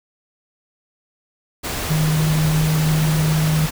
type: tone in noise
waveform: sine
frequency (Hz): 155.56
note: D#3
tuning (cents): 0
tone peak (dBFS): -15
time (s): 1.89-3.67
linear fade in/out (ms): 20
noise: pink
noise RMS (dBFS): -25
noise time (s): 1.63-3.71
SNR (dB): +7
effects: none